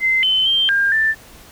sine tone with pitch steps, 2068 / 3057 / 3152 / 1605 / 1771 Hz, C7 / G7 / G7 / G6 / A6, -21 / -44 / +9 / +40 / +11 cents, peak -13 dBFS, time 0-1.15 s, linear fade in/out 50 ms, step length 230 ms, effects pink hiss -43 dBFS RMS until 1.51 s

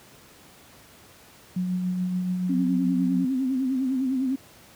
sine tone with tremolo, 182.1 Hz, F#3, 27 cents flat, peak -22 dBFS, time 1.56-3.25 s, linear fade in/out 5 ms, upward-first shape triangle, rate 7 Hz, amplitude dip 35%
sine tone with vibrato, 261.6 Hz, C4, in tune, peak -22 dBFS, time 2.49-4.36 s, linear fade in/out 10 ms, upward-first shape sine, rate 9.9 Hz, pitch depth 68 cents each way
effects pink hiss -51 dBFS RMS until 4.75 s + high-pass 80 Hz 12 dB/octave

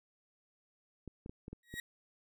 clicks, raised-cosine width 3 ms, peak -32 dBFS, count 6, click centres 1.077 / 1.261 / 1.295 / 1.481 / 1.53 / 1.74 s
35% pulse tone with exponential growth, 1900 Hz, A#6, 33 cents sharp, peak -34 dBFS, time 1.63-1.8 s, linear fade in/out 2 ms, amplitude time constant 36 ms
effects none

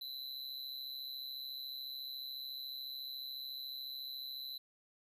square tone with amplitude modulation, 4011 Hz, B7, 26 cents sharp, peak -39 dBFS, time 0.01-4.58 s, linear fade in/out 5 ms, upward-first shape sine, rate 134 Hz, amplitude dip 85%, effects none

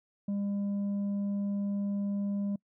sine tone with tanh clipping, 201.1 Hz, G3, 44 cents sharp, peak -30 dBFS, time 0.28-2.56 s, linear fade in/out 5 ms, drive 4 dB, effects noise-tail reverb RT60 0.1 s tail -26 dB re dry

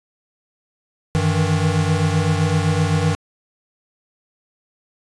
square tone cluster, 96.1 / 153.6 / 161.4 Hz, G2 / D#3 / E3, -34 / -22 / -36 cents, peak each -21 dBFS, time 1.15-3.15 s, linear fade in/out 0 ms, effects resampled to 22050 Hz

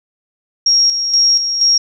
sine tone with tremolo, 5588 Hz, F8, in tune, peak -8 dBFS, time 0.66-1.78 s, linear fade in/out 5 ms, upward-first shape square, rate 2.1 Hz, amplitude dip 55%, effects none

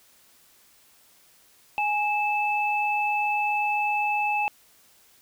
sine tone pair together, 831.5 / 2624 Hz, G#5 / E7, +2 / -9 cents, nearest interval octave + minor sixth, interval 1989 cents, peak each -24 / -26 dBFS, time 1.78-4.48 s, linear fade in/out 0 ms, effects white hiss -58 dBFS RMS until 5.21 s

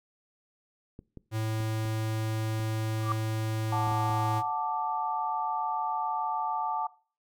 clicks, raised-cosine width 3 ms, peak -30 dBFS, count 8, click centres 0.991 / 1.173 / 1.604 / 1.854 / 2.597 / 3.873 / 3.916 / 4.1 s
square tone, 110 Hz, A2, in tune, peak -29 dBFS, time 1.31-4.43 s, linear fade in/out 50 ms
sine tone with exponential growth, 1174.7 Hz, D6, in tune, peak -23 dBFS, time 2.97-3.12 s, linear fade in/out 1 ms, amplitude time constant 31 ms
sine chord, D major, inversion first, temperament just, 734.2 / 881 / 1174.7 Hz, F#5 / A5 / D6, -14 / +2 / 0 cents, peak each -34 / -30 / -34 dBFS, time 3.72-6.87 s, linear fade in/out 5 ms
effects noise-tail reverb RT60 0.4 s tail -21 dB re dry

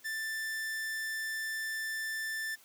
45% pulse tone, 1770 Hz, A6, 10 cents sharp, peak -34 dBFS, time 0.04-2.56 s, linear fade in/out 20 ms, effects white hiss -60 dBFS RMS until 2.64 s + high-pass 100 Hz 12 dB/octave

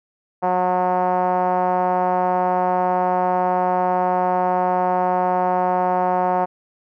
5% pulse tone with low-pass filter, 181.8 Hz, F#3, 30 cents flat, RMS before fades -19 dBFS, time 0.42-6.46 s, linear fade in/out 20 ms, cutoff 800 Hz, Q 3.4, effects none

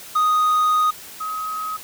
triangle / sine tone pair in turn, 1244.5 / 1267.7 Hz, D#6 / D#6, 0 / +32 cents, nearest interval unison, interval 32 cents, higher second, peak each -13 / -24 dBFS, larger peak first, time 0.15-0.91 / 1.2-1.77 s, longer first, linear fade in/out 10 ms, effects white hiss -39 dBFS RMS until 1.83 s

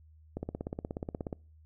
click train, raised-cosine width 2 ms, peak -22 dBFS, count 17, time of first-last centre 0.37-1.328 s, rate 16.7 Hz, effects noise-tail reverb RT60 0.4 s tail -26 dB re dry + added 78 Hz sine -55 dBFS peak until 1.65 s

